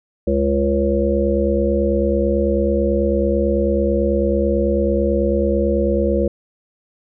harmonic tone with a mistuned harmonic, 69.1 Hz, C#2, 5 cents flat, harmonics 1 / 3 / 5 / 7 / 8, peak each -21 / -21 / -21 / -21 / -21 dBFS, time 0.27-6.28 s, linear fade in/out 5 ms, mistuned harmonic 1, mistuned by +25 cents, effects none

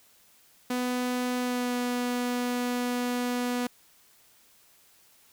sawtooth tone with pitch glide, 248.6 to 245.5 Hz, B3 to B3, +12 to -10 cents, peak -23 dBFS, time 0.7-3.67 s, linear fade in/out 5 ms, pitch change -22 cents, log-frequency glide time 1.38-1.76 s, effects white hiss -60 dBFS RMS until 5.32 s

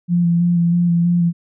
sine tone with vibrato, 172.3 Hz, F3, 23 cents flat, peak -12 dBFS, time 0.08-1.33 s, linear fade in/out 50 ms, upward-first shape square, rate 3.1 Hz, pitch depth 18 cents each way, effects none

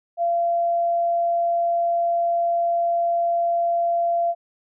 sine tone, 685 Hz, F5, 34 cents flat, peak -18 dBFS, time 0.17-4.35 s, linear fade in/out 50 ms, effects none

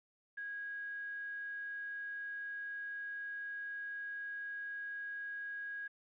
sine tone with quantisation, 1646 Hz, G#6, 16 cents flat, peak -40 dBFS, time 0.37-5.88 s, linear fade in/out 10 ms, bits 10, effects resampled to 8000 Hz

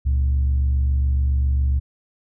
sine tone pair together, 69.3 / 116.55 Hz, C#2 / A#2, 0 / 0 cents, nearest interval major sixth, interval 900 cents, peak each -15 / -27 dBFS, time 0.05-1.8 s, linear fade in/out 20 ms, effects tanh soft clip ceiling -12 dBFS

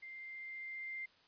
sine tone with level ramp, 2095 Hz, C7, 2 cents sharp, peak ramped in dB -47 to -40 dBFS, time 0.02-1.06 s, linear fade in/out 10 ms, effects white hiss -67 dBFS RMS until 1.27 s + resampled to 11025 Hz

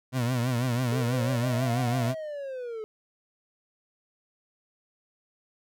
30% pulse tone with vibrato, 123.47 Hz, B2, in tune, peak -22 dBFS, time 0.12-2.15 s, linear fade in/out 50 ms, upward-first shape triangle, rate 6.1 Hz, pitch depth 120 cents each way
triangle linear two-way sweep, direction up then down, 426.1 to 740 to 426.1 Hz, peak -31 dBFS, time 0.92-2.84 s, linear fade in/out 0 ms, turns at 1.84 s
effects none

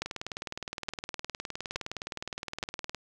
two click trains, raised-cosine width 0.2 ms, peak -18 / -14 dBFS, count 57 / 4, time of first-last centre 0.06-2.947 / 0.02-2.629 s, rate 19.4 / 1.15 Hz, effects none

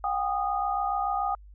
sine tone cluster, 733 / 800 / 1236 Hz, F#5 / G5 / D#6, -16 / +35 / -12 cents, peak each -31 / -28 / -30 dBFS, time 0.04-1.35 s, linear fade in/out 2 ms, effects added 50 Hz sine -46 dBFS peak until 1.54 s

